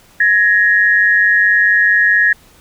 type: tone pair together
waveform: sine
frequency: 1673 / 1868.5 Hz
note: G#6 / A#6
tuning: +12 / +4 cents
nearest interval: major second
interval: 192 cents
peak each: -11 dBFS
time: 0.2-2.33 s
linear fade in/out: 5 ms
effects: pink hiss -47 dBFS RMS until 2.6 s